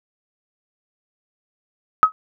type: tone with exponential decay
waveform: sine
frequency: 1272 Hz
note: D#6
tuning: 38 cents sharp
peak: -3 dBFS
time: 2.03-2.12 s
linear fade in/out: 0 ms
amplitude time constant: 19 ms
effects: none